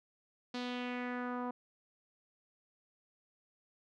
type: tone with low-pass filter sweep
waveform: sawtooth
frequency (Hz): 246.9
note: B3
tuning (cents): 0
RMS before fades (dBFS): -39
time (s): 0.54-1.51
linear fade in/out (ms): 5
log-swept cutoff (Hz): 4400 to 1000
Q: 2.5
effects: none